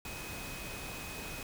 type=tone in noise; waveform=sine; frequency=2519 Hz; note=D#7; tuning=21 cents sharp; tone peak=-47 dBFS; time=0.05-1.43 s; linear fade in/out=2 ms; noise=pink; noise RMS=-43 dBFS; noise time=0.05-1.43 s; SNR=-7 dB; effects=none